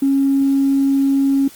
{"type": "tone with tanh clipping", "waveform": "triangle", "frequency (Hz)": 274.2, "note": "C#4", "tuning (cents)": -19, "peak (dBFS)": -12, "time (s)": [0.02, 1.48], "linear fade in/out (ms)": 5, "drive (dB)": 4, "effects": ["white hiss -42 dBFS RMS until 1.55 s", "Opus 24 kbps"]}